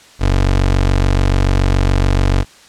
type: tone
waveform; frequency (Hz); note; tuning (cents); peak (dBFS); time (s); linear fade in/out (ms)
25% pulse; 47; F#1; +28; -7; 0.19-2.45; 50
effects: white hiss -43 dBFS RMS until 2.68 s + low-pass 7000 Hz 12 dB/octave